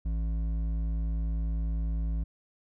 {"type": "tone with hard clipping", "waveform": "sine", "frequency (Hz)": 55, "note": "A1", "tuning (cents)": 0, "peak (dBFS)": -29, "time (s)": [0.05, 2.24], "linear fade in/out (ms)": 10, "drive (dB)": 8, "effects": []}